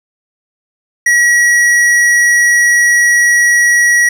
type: tone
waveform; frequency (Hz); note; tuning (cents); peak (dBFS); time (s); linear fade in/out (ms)
square; 1918; A#6; +49; -7; 1.06-4.09; 5
effects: low-pass 11000 Hz 12 dB/octave + 8-bit

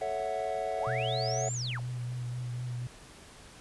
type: chord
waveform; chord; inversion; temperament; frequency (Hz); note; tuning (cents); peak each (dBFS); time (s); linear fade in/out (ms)
triangle; F# minor seventh; first; equal; 440 / 554.4 / 659.3 / 740; A4 / C#5 / E5 / F#5; 0 / 0 / 0 / 0; -37 / -35 / -33 / -33; 0.01-1.49; 5
type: linear two-way sweep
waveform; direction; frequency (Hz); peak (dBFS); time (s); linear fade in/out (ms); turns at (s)
sine; up then down; 271.9 to 7459 to 271.9; -35; 0.77-1.81; 50; 1.53
type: tone with vibrato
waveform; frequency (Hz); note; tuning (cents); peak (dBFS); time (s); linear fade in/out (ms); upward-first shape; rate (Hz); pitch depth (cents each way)
sine; 123; B2; -7; -33; 0.87-2.87; 0; sine; 4.1; 24
effects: pink hiss -52 dBFS RMS until 3.6 s + resampled to 24000 Hz

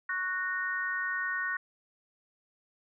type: chord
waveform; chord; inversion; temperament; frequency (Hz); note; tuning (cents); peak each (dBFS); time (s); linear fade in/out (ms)
sine; F# major; second; equal with one note detuned; 1108.7 / 1480 / 1849.6; C#6 / F#6 / A#6; 0 / 0 / -14; -38 / -33 / -33; 0.09-1.57; 5
effects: none

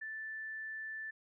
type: tone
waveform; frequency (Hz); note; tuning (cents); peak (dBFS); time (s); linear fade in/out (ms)
sine; 1760; A6; 0; -40; 0.01-1.11; 10
effects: none

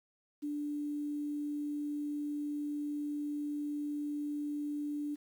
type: tone with quantisation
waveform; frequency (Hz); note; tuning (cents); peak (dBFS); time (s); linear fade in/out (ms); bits
sine; 293.7; D4; 0; -34; 0.42-5.16; 20; 10
effects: none

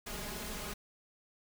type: noise with comb filter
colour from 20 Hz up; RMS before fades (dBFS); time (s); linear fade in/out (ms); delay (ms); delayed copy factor
pink; -41; 0.06-0.74; 10; 4.8; +0.8
effects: none

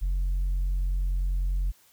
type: tone with tanh clipping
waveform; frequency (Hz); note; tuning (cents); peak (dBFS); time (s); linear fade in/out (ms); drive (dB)
sine; 45.18; F#1; -40; -24; 0.01-1.72; 20; 1
effects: white hiss -60 dBFS RMS until 1.92 s

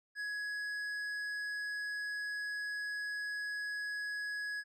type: tone with tanh clipping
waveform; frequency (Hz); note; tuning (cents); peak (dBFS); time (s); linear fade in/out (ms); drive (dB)
triangle; 1675; G#6; +14; -38; 0.15-4.64; 50; 13
effects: none

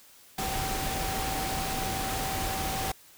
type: tone in noise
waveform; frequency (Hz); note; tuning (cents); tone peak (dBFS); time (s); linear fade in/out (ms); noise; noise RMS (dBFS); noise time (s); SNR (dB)
sine; 770; G5; -31; -34; 0.38-2.92; 5; pink; -32; 0.38-2.92; -5
effects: white hiss -55 dBFS RMS until 3.17 s

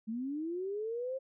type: linear sweep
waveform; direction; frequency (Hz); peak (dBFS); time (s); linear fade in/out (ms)
sine; up; 212.9 to 538; -34; 0.07-1.19; 20
effects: none

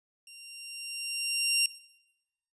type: tone with level ramp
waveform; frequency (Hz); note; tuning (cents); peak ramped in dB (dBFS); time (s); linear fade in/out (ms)
15% pulse; 2770; F7; -15; -41 to -15; 0.27-1.66; 2
effects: noise-tail reverb RT60 0.9 s tail -19 dB re dry + resampled to 24000 Hz

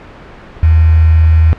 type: tone with quantisation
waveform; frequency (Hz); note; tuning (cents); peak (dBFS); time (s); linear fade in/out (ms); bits
sine; 80.3; E2; -45; -4; 0.63-1.53; 0; 4
effects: pink hiss -33 dBFS RMS until 1.58 s + low-pass 2000 Hz 12 dB/octave

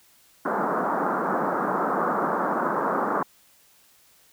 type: band-pass noise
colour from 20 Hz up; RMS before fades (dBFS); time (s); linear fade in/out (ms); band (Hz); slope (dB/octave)
white; -25; 0.45-3.23; 5; 170 to 1400; 48
effects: white hiss -58 dBFS RMS until 4.32 s

